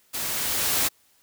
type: noise with level ramp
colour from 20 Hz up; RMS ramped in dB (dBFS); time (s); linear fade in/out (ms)
white; -30 to -22; 0.13-0.89; 20
effects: white hiss -62 dBFS RMS until 1.22 s